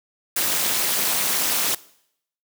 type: noise with amplitude modulation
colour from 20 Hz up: white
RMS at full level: -18 dBFS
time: 0.36-1.75 s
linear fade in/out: 5 ms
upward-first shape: sine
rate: 226 Hz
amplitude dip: 90%
effects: noise-tail reverb RT60 0.7 s tail -20 dB re dry + high-pass 150 Hz 12 dB/octave